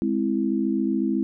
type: chord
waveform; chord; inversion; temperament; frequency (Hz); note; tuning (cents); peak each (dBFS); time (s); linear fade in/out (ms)
sine; Ab augmented; none; equal; 207.7 / 261.6 / 329.6; Ab3 / C4 / E4; 0 / 0 / 0; -25; 0.02-1.23; 0
effects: none